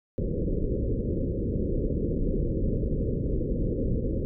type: low-pass noise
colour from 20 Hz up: pink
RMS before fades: -27 dBFS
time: 0.18-4.25 s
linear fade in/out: 0 ms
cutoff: 540 Hz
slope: 96 dB/octave
effects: none